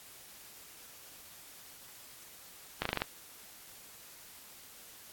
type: slowing click train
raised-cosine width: 0.3 ms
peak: -15 dBFS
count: 6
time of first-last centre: 2.82-3.019 s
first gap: 34 ms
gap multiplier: 1.08
effects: white hiss -53 dBFS RMS until 5.12 s + AAC 64 kbps